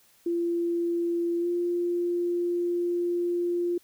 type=tone with pitch glide; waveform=sine; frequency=342.2 to 348.8 Hz; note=F4 to F4; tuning=-35 to -2 cents; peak=-24 dBFS; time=0.26-3.78 s; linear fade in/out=5 ms; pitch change=+33 cents; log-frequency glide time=1.4-1.47 s; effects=white hiss -61 dBFS RMS until 3.83 s